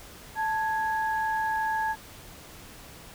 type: tone pair together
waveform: sine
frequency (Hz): 878.8 / 1661.2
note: A5 / G#6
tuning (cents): -2 / 0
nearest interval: major seventh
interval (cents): 1102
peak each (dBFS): -26 / -31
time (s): 0.35-1.96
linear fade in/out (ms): 50
effects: pink hiss -47 dBFS RMS until 3.14 s